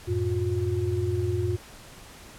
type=tone cluster; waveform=sine; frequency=90.4 / 110 / 357.8 Hz; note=F#2 / A2 / F4; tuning=-40 / 0 / +42 cents; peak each=-28 dBFS; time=0.07-1.57 s; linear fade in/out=20 ms; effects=pink hiss -47 dBFS RMS until 2.38 s + low-pass 12000 Hz 12 dB/octave